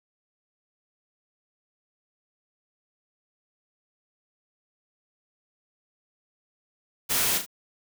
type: noise with echo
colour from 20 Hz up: white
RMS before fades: -25 dBFS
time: 7.09-7.39 s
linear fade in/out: 20 ms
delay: 37 ms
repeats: 2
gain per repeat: -7 dB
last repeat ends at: 7.464 s
effects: none